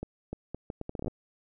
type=accelerating click train; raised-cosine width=2 ms; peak=-22 dBFS; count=13; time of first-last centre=0.03-1.081 s; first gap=300 ms; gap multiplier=0.72; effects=none